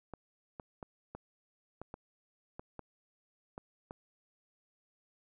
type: clicks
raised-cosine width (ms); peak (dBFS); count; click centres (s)
1; -29; 10; 0.137 / 0.598 / 0.828 / 1.15 / 1.816 / 1.941 / 2.595 / 2.793 / 3.579 / 3.909
effects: none